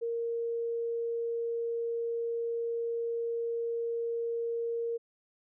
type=tone; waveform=sine; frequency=465.1 Hz; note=A#4; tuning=4 cents flat; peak=-30 dBFS; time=0.01-4.98 s; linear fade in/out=20 ms; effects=none